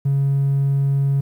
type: tone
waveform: triangle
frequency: 138.59 Hz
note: C#3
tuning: in tune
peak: -12 dBFS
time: 0.05-1.21 s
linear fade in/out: 10 ms
effects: tanh soft clip ceiling -11 dBFS + 9-bit